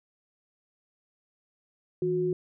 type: tone pair together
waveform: sine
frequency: 161.97 / 363.6 Hz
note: E3 / F#4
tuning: -30 / -30 cents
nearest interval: octave + major second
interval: 1400 cents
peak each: -32 / -25 dBFS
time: 2.02-2.33 s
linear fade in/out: 2 ms
effects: none